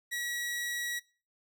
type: tone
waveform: sawtooth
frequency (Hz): 1922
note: B6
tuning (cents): -48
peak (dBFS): -29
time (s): 0.11-1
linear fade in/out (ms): 20
effects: noise-tail reverb RT60 0.4 s tail -24 dB re dry